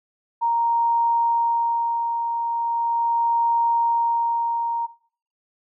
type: tone with tremolo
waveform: sine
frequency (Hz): 932.3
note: A#5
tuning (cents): 0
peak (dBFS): -16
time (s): 0.41-4.87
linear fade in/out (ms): 20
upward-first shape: sine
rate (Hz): 0.39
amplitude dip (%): 45
effects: noise-tail reverb RT60 0.5 s tail -18 dB re dry